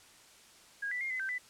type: tone with pitch steps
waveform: sine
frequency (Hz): 1635 / 1978 / 2124 / 2029 / 1557 / 1993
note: G#6 / B6 / C7 / B6 / G6 / B6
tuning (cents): -28 / +2 / +25 / +46 / -12 / +15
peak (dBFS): -33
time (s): 0.82-1.384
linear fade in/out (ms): 10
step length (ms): 94
effects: white hiss -58 dBFS RMS until 1.49 s + low-pass 9000 Hz 12 dB/octave